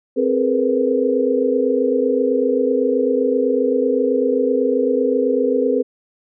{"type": "tone cluster", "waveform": "sine", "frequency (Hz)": [262.4, 419.8, 470.3, 498.1], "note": ["C4", "G#4", "A#4", "B4"], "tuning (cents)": [5, 19, 15, 15], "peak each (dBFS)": -20, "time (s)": [0.16, 5.83], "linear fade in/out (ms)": 20, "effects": []}